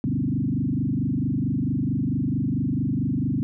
sine tone with frequency modulation, 196 Hz, G3, in tune, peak -21 dBFS, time 0.04-3.43 s, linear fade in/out 0 ms, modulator 24.5 Hz, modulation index 3.6, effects none

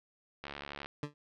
click train, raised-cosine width 0.3 ms, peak -25 dBFS, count 31, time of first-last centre 0.44-0.86 s, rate 71.5 Hz
20% pulse tone with exponential decay, 146.83 Hz, D3, in tune, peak -28 dBFS, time 1.03-1.14 s, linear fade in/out 2 ms, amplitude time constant 23 ms
effects low-pass 5000 Hz 12 dB/octave

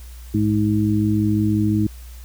harmonic tone, 105.7 Hz, G#2, 31 cents sharp, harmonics 1 / 2 / 3, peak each -20 / -20 / -20 dBFS, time 0.34-1.87 s, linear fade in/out 5 ms, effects added 60 Hz sine -35 dBFS peak until 2.24 s + white hiss -48 dBFS RMS until 2.24 s

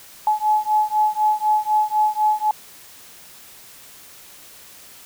sine beating tone pair, 851 / 855 Hz, G#5 / A5, +42 / -50 cents, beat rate 4 Hz, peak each -19 dBFS, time 0.27-2.51 s, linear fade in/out 2 ms, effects white hiss -44 dBFS RMS until 5.05 s

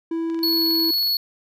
triangle tone with pitch glide, 329.6 to 327.5 Hz, E4 to E4, 0 to -11 cents, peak -20 dBFS, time 0.11-0.91 s, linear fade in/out 5 ms, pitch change -11 cents, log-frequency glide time 0.56-0.65 s
click train, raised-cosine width 0.2 ms, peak -26 dBFS, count 18, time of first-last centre 0.3-1.073 s, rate 22 Hz
square tone, 4382 Hz, C#8, 21 cents flat, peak -19 dBFS, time 0.43-1.17 s, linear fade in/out 2 ms
effects none

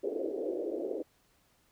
pink band-pass noise, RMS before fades -35 dBFS, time 0.03-1.03 s, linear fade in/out 10 ms, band 320 to 550 Hz, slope 48 dB/octave, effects pink hiss -69 dBFS RMS until 1.71 s

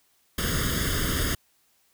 pink noise with comb filter, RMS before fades -26 dBFS, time 0.38-1.35 s, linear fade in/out 5 ms, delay 0.6 ms, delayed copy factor +1, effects white hiss -66 dBFS RMS until 1.93 s

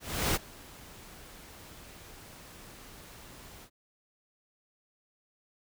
pink noise with ADSR envelope, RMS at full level -27 dBFS, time 0-3.7 s, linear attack 350 ms, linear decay 28 ms, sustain -23 dB, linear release 71 ms, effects none

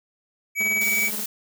square tone, 2277 Hz, C#7, 46 cents sharp, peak -21 dBFS, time 0.55-1.11 s, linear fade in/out 50 ms
sawtooth tone with tremolo, 210.8 Hz, G#3, 26 cents sharp, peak -28 dBFS, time 0.6-1.24 s, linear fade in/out 5 ms, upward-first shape triangle, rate 19 Hz, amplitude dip 85%
blue noise, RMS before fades -29 dBFS, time 0.81-1.26 s, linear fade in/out 2 ms
effects none

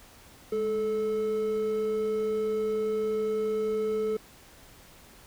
triangle tone pair together, 207.7 / 434.9 Hz, G#3 / A4, 0 / -20 cents, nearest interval octave + minor second, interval 1280 cents, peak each -35 / -24 dBFS, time 0.52-4.17 s, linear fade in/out 5 ms, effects pink hiss -53 dBFS RMS until 5.26 s

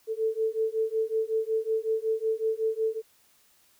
sine beating tone pair, 440 / 445.4 Hz, A4 / A4, 0 / +21 cents, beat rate 5.4 Hz, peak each -28 dBFS, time 0.07-3.02 s, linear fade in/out 50 ms, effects white hiss -63 dBFS RMS until 3.79 s

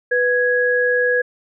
sine tone pair together, 493.9 / 1662.8 Hz, B4 / G#6, 0 / +2 cents, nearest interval octave + major sixth, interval 2102 cents, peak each -17 dBFS, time 0.11-1.22 s, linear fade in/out 10 ms, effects none

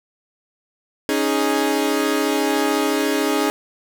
sawtooth chord, C# suspended second, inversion none, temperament equal, 277.2 / 311.1 / 415.3 Hz, C#4 / D#4 / G#4, 0 / 0 / 0 cents, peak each -18 dBFS, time 1.09-3.5 s, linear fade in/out 0 ms, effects none

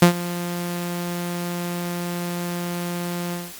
sawtooth tone with ADSR envelope, 174.61 Hz, F3, in tune, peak -3 dBFS, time 0.02-3.53 s, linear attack 5 ms, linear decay 100 ms, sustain -18 dB, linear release 200 ms, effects white hiss -39 dBFS RMS until 3.59 s + MP3 96 kbps

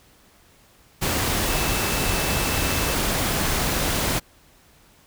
sine tone in noise, 2637 Hz, E7, in tune, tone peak -33 dBFS, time 1.48-2.95 s, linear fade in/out 20 ms, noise pink, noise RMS -23 dBFS, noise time 1.01-4.2 s, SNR -13 dB, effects pink hiss -55 dBFS RMS until 5.06 s

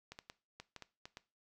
clicks, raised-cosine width 0.2 ms, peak -30 dBFS, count 8, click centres 0.12 / 0.189 / 0.299 / 0.6 / 0.763 / 0.823 / 1.055 / 1.171 s, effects noise-tail reverb RT60 0.3 s tail -18 dB re dry

